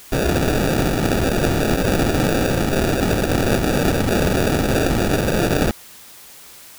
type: noise with sample-and-hold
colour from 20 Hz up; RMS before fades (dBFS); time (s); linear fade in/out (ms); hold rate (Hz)
white; -18; 0.12-5.71; 2; 1050
effects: white hiss -42 dBFS RMS until 6.78 s